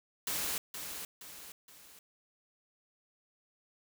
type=noise with echo; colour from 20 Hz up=white; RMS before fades=-35 dBFS; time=0.27-0.58 s; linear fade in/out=2 ms; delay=470 ms; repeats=3; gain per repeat=-7 dB; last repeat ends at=1.99 s; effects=none